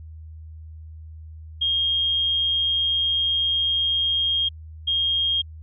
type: tone pair in turn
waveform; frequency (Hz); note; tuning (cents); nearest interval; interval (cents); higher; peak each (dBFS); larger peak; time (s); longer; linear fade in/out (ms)
sine; 3236 / 3236; G#7 / G#7; -46 / -46; unison; 0; neither; -19; neither; 1.61-4.49 / 4.87-5.42; first; 10
effects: added 79 Hz sine -37 dBFS peak until 5.62 s